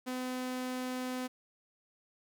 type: tone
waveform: sawtooth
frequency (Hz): 253.9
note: B3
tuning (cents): +48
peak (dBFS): -31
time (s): 0.06-1.28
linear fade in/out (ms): 20
effects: none